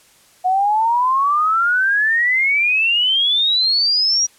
sine exponential sweep, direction up, 725 to 5800 Hz, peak -13 dBFS, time 0.44-4.27 s, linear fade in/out 20 ms, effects white hiss -51 dBFS RMS until 4.38 s + low-pass 11000 Hz 12 dB/octave

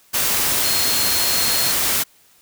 sine tone in noise, 4248 Hz, C8, 25 cents sharp, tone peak -23 dBFS, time 0.63-1.73 s, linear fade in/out 20 ms, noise white, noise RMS -19 dBFS, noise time 0.13-2.04 s, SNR -7 dB, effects white hiss -54 dBFS RMS until 2.41 s

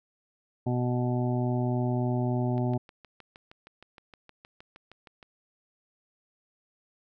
harmonic tone, 123.47 Hz, B2, in tune, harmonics 1 / 2 / 3 / 5 / 6 / 7, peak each -27 / -30 / -34 / -37 / -39 / -41 dBFS, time 0.66-2.78 s, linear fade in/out 10 ms
click train, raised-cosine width 0.3 ms, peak -32 dBFS, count 18, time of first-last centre 2.58-5.228 s, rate 6.42 Hz
effects none

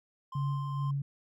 triangle tone, 1046.5 Hz, C6, in tune, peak -38 dBFS, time 0.32-0.91 s, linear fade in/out 5 ms
sine tone with tremolo, 140.1 Hz, C#3, 19 cents sharp, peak -28 dBFS, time 0.35-1.02 s, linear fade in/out 5 ms, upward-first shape sine, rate 2.3 Hz, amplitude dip 45%
effects none

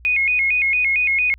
sine tone with vibrato, 2317 Hz, D7, 24 cents flat, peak -15 dBFS, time 0.05-1.34 s, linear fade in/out 0 ms, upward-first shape square, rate 4.4 Hz, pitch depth 120 cents each way, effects added 60 Hz sine -42 dBFS peak until 1.38 s

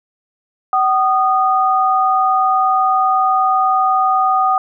sine tone pair together, 759.1 / 1231 Hz, F#5 / D#6, +44 / -19 cents, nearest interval minor sixth, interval 837 cents, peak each -14 dBFS, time 0.73-4.58 s, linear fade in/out 2 ms, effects none

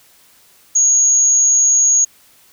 sine tone, 6645 Hz, G#8, in tune, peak -9 dBFS, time 0.75-2.05 s, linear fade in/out 10 ms, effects white hiss -50 dBFS RMS until 2.52 s

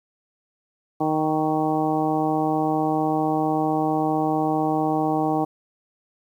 harmonic tone with a mistuned harmonic, 155.56 Hz, D#3, in tune, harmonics 1 / 2 / 3 / 4 / 5 / 6 / 7, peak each -30 / -23 / -29 / -30 / -24 / -33 / -34 dBFS, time 1-5.45 s, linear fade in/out 10 ms, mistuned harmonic 7, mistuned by +29 cents, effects 9-bit

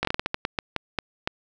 slowing click train, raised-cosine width 0.3 ms, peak -8 dBFS, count 13, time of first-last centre 0.03-1.275 s, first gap 19 ms, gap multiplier 1.28, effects none

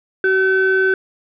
sine tone pair together, 379.7 / 1526 Hz, F#4 / G6, +45 / -47 cents, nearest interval 2 octaves, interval 2408 cents, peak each -14 dBFS, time 0.24-0.94 s, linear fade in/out 2 ms, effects tanh soft clip ceiling -7 dBFS

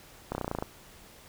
slowing click train, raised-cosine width 1 ms, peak -17 dBFS, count 10, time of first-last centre 0.32-0.625 s, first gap 30 ms, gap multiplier 1.03, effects pink hiss -53 dBFS RMS until 1.28 s

